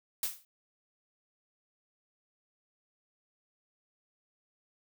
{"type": "noise with exponential decay", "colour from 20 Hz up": "blue", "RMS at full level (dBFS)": -28, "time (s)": [0.23, 0.45], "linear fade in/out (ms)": 2, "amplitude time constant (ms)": 46, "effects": []}